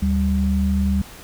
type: tone pair together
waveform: sine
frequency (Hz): 74.81 / 194.7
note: D2 / G3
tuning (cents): +33 / -12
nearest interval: octave + perfect fourth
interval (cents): 1655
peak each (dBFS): -19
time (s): 0.02-1.02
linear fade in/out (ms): 5
effects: pink hiss -41 dBFS RMS until 1.23 s